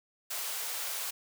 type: high-pass noise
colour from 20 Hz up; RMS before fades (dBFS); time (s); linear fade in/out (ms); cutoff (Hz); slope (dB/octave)
white; -36; 0.3-1.11; 10; 480; 24
effects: none